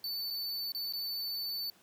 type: tone with dropouts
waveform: square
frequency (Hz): 4507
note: C#8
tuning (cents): +28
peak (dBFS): -35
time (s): 0.04-1.7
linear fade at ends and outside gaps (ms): 1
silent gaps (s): 0.303-0.307 / 0.72-0.748 / 0.925-0.935
effects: pink hiss -63 dBFS RMS until 1.82 s + high-pass 150 Hz 12 dB/octave